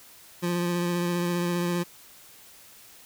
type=tone with vibrato; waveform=25% pulse; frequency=174.61 Hz; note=F3; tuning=in tune; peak=-21 dBFS; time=0.42-1.84 s; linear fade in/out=20 ms; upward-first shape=sine; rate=15 Hz; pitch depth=18 cents each way; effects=white hiss -51 dBFS RMS until 3.05 s